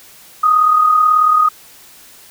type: tone with amplitude modulation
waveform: sine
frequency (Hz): 1244.5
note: D#6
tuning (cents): 0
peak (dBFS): -6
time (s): 0.43-1.49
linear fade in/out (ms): 10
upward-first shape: sine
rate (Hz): 38.3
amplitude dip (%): 50
effects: white hiss -42 dBFS RMS until 2.3 s